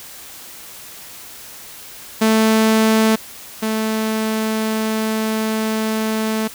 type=tone pair in turn; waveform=sawtooth; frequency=220.3 / 219.2 Hz; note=A3 / A3; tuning=+2 / -6 cents; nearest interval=unison; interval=8 cents; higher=first; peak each=-8 / -14 dBFS; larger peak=first; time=2.21-3.16 / 3.62-6.48 s; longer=second; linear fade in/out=10 ms; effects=white hiss -37 dBFS RMS until 6.54 s